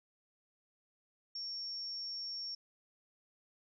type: tone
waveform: sine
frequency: 5490 Hz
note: F8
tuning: 31 cents flat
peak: -39 dBFS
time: 1.35-2.55 s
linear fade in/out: 5 ms
effects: none